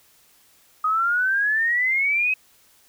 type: exponential sweep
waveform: sine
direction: up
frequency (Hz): 1244.5 to 2559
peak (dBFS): -18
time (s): 0.84-2.34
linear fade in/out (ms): 5
effects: white hiss -57 dBFS RMS until 2.88 s

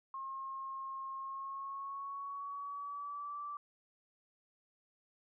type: tone with pitch glide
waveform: sine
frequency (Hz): 1074 to 1164.5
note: C6 to D6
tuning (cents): +45 to -15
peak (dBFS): -40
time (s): 0.14-3.57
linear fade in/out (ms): 2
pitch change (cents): +140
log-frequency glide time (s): 1.16-3.41
effects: none

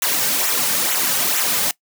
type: noise with flanger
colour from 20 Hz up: white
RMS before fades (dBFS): -19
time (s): 0.02-1.71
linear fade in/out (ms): 2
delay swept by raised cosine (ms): 0.2 to 3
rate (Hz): 2.2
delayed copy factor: -0.7
effects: noise-tail reverb RT60 0.1 s tail -21 dB re dry + high-pass 150 Hz 12 dB/octave

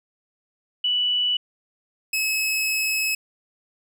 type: tone pair in turn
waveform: sine / sawtooth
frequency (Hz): 2960 / 2578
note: F#7 / E7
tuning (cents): 0 / -39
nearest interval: major second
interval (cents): 239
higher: first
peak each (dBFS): -19 / -18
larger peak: second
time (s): 0.84-1.37 / 2.13-3.15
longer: second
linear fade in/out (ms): 5
effects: none

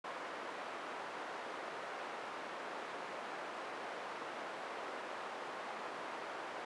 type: band-pass noise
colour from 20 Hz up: white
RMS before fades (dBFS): -45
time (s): 0.04-6.65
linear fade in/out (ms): 5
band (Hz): 400 to 1200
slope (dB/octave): 12
effects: resampled to 24000 Hz

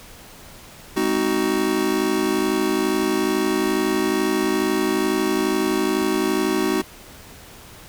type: chord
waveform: square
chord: Ab dominant seventh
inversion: none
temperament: just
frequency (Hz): 207.7 / 259.6 / 311.5 / 373.8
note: Ab3 / C4 / Eb4 / Gb4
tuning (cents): 0 / -13 / +2 / +18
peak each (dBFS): -28 / -27 / -24 / -23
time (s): 0.96-6.82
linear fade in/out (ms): 10
effects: pink hiss -43 dBFS RMS until 7.88 s

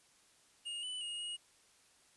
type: tone with pitch steps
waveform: square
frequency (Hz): 2850 / 2988 / 2864 / 2880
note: F7 / F#7 / F7 / F#7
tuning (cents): +34 / +16 / +43 / -47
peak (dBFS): -40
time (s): 0.65-1.37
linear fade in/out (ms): 20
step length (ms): 180
effects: white hiss -67 dBFS RMS until 2.16 s + resampled to 24000 Hz

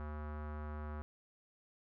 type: tone with low-pass filter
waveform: square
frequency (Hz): 75.4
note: D2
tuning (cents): +46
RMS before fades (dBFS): -43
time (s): 0-1.02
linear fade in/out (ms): 0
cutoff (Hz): 1300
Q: 2.6
effects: none

